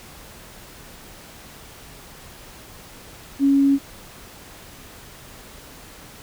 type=tone; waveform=sine; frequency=277.2 Hz; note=C#4; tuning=in tune; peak=-13 dBFS; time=3.39-3.79 s; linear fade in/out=50 ms; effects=pink hiss -43 dBFS RMS until 6.22 s